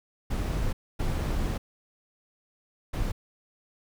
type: noise bursts at uneven times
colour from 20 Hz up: brown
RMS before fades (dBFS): -28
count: 3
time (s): 0.3-0.73 / 0.99-1.58 / 2.93-3.12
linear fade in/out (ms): 10
effects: none